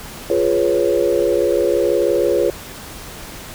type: chord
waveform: sine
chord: C# dominant seventh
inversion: first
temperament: equal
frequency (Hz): 349.2 / 415.3 / 493.9 / 554.4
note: E#4 / G#4 / B4 / C#5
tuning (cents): 0 / 0 / 0 / 0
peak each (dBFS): -19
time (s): 0.3-2.5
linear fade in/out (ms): 2
effects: pink hiss -34 dBFS RMS until 3.54 s